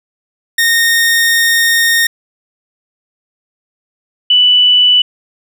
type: tone pair in turn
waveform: sawtooth / sine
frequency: 1845 / 2973 Hz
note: A#6 / F#7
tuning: -18 / +8 cents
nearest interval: minor sixth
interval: 826 cents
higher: second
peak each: -5 dBFS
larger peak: neither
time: 0.58-2.07 / 4.3-5.02 s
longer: first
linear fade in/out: 5 ms
effects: none